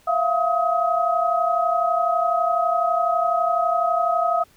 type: tone cluster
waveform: sine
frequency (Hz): 674 / 706 / 1267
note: E5 / F5 / D#6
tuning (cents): +38 / +19 / +31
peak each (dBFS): -22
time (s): 0.07-4.44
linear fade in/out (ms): 10
effects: pink hiss -56 dBFS RMS until 4.56 s

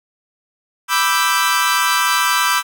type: chord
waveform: sawtooth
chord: E minor seventh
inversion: second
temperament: equal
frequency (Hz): 987.8 / 1174.7 / 1318.5 / 1568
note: B5 / D6 / E6 / G6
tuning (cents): 0 / 0 / 0 / 0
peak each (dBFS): -16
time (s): 0.88-2.63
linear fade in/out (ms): 50
effects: none

